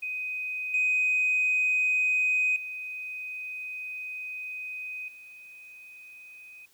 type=tone with level steps; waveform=sine; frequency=2506 Hz; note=D#7; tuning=12 cents sharp; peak=-30 / -21 / -34 / -45 dBFS; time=0.02-6.66 s; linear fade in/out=10 ms; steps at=0.74 / 2.56 / 5.08 s; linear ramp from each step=2 ms; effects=tanh soft clip ceiling -18 dBFS + white hiss -63 dBFS RMS until 6.73 s